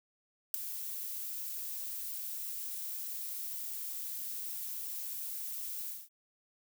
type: noise with ADSR envelope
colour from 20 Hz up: violet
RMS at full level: -26 dBFS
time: 0.54-6.09 s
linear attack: 3 ms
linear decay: 7 ms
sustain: -14 dB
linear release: 210 ms
effects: none